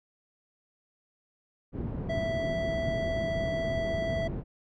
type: low-pass noise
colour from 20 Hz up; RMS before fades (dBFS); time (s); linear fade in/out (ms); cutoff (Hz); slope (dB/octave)
white; -34; 1.72-4.44; 50; 220; 12
type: tone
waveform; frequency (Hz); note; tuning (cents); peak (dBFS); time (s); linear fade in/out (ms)
square; 659.3; E5; 0; -30; 2.09-4.28; 10
effects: low-pass 3000 Hz 12 dB/octave